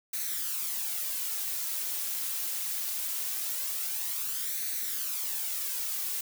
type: noise with flanger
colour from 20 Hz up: blue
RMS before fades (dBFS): -33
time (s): 0.13-6.21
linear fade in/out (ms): 5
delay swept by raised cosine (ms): 0.48 to 3.78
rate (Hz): 0.22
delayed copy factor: +0.55
effects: none